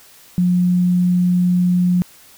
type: tone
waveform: sine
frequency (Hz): 178.9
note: F3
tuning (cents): +42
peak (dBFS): -12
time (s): 0.38-2.02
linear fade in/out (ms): 0
effects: white hiss -46 dBFS RMS until 2.37 s